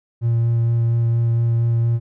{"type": "tone with vibrato", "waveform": "triangle", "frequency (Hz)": 116.54, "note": "A#2", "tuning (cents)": 0, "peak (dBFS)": -12, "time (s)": [0.21, 2], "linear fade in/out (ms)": 50, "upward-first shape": "sine", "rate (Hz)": 4.3, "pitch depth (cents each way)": 10, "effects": ["tanh soft clip ceiling -9 dBFS"]}